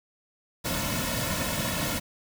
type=noise with comb filter; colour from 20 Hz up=pink; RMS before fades=-29 dBFS; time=0.64-2 s; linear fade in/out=20 ms; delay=2.5 ms; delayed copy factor=-0.85; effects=none